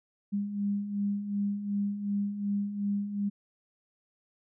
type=beating tone pair; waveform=sine; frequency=200.3 / 203 Hz; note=G3 / G#3; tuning=+38 / -39 cents; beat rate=2.7 Hz; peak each=-36 / -29 dBFS; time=0.32-3.3 s; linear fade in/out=20 ms; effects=none